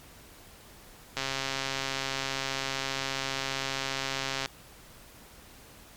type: click train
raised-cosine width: 0.2 ms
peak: -13 dBFS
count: 445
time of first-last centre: 1.17-4.459 s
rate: 135 Hz
effects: pink hiss -52 dBFS RMS until 5.96 s + MP3 96 kbps